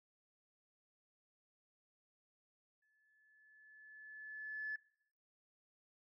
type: tone with exponential growth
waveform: sine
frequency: 1728 Hz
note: A6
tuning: 32 cents flat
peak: -37 dBFS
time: 2.82-4.76 s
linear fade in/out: 5 ms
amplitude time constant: 420 ms
effects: noise-tail reverb RT60 0.7 s tail -20 dB re dry + tanh soft clip ceiling -33 dBFS

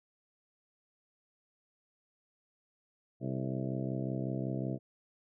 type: harmonic tone with a mistuned harmonic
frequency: 65.41 Hz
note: C2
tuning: in tune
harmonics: 2 / 3 / 4 / 5 / 6 / 7 / 8 / 9 / 10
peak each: -36 / -39 / -41 / -41 / -46 / -49 / -48 / -48 / -46 dBFS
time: 3.2-4.79 s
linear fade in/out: 50 ms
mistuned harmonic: 7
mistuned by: -55 cents
effects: none

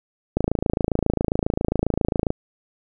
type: click train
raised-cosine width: 2 ms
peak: -6 dBFS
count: 54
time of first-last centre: 0.37-2.304 s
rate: 27.4 Hz
effects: none

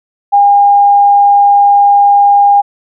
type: tone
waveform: sine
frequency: 809 Hz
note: G#5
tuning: 46 cents flat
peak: -3 dBFS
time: 0.32-2.62 s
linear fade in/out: 20 ms
effects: none

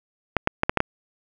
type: clicks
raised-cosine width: 0.5 ms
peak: -3 dBFS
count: 6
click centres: 0.367 / 0.474 / 0.634 / 0.695 / 0.773 / 0.804 s
effects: none

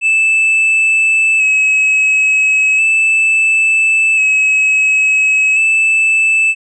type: tone with vibrato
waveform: triangle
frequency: 2598 Hz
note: E7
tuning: 26 cents flat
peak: -7 dBFS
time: 0.01-6.55 s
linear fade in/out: 50 ms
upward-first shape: square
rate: 0.36 Hz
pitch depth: 22 cents each way
effects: resampled to 22050 Hz

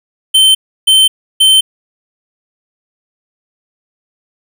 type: tone bursts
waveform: square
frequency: 3095 Hz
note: G7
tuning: 23 cents flat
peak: -5 dBFS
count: 3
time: 0.34-1.61 s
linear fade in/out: 10 ms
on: 210 ms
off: 320 ms
effects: none

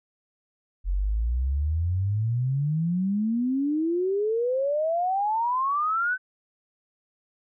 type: exponential sweep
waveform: sine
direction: up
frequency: 43.65 to 1539 Hz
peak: -22 dBFS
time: 0.84-6.18 s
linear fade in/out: 50 ms
effects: none

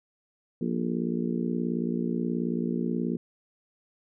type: harmonic tone with a mistuned harmonic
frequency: 58.6 Hz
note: A#1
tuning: 10 cents sharp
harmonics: 3 / 4 / 5 / 6 / 7 / 8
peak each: -31 / -29 / -37 / -34 / -39 / -40 dBFS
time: 0.61-3.17 s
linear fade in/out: 5 ms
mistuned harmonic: 8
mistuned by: -74 cents
effects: none

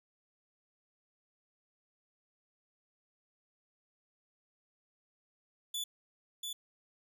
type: tone with echo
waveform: sawtooth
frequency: 3465 Hz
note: A7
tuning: 27 cents flat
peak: -32 dBFS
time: 5.74-5.84 s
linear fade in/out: 5 ms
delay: 690 ms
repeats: 1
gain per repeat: -3 dB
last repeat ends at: 6.53 s
effects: none

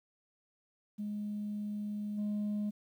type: tone with level steps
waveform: sine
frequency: 208.2 Hz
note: G#3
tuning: 5 cents sharp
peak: -34 / -29 dBFS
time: 0.98-2.71 s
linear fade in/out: 20 ms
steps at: 2.17 s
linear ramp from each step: 20 ms
effects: tanh soft clip ceiling -31 dBFS + 11-bit

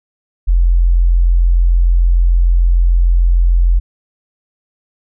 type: tone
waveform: sine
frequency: 43.35 Hz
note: F1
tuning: 12 cents flat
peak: -7 dBFS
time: 0.47-3.8 s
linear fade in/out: 20 ms
effects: none

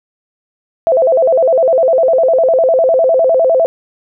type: tone with vibrato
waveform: sine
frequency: 586 Hz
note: D5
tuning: 4 cents flat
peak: -7 dBFS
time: 0.87-3.66 s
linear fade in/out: 0 ms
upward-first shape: square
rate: 9.9 Hz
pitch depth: 210 cents each way
effects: none

